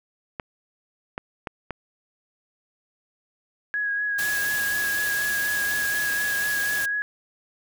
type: clicks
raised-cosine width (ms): 0.5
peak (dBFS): -15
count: 4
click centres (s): 0.398 / 1.179 / 1.472 / 1.707
type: tone with vibrato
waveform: sine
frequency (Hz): 1661.2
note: G#6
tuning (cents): 0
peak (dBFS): -23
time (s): 3.74-7.02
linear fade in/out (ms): 0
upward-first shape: sine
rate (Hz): 4.1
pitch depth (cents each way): 22
type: noise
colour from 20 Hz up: white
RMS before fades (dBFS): -31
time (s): 4.18-6.86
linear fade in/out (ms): 10
effects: none